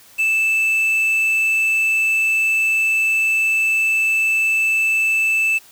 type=tone with quantisation; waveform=triangle; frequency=2637 Hz; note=E7; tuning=in tune; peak=-13 dBFS; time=0.18-5.59 s; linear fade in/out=20 ms; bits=6; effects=white hiss -47 dBFS RMS until 5.71 s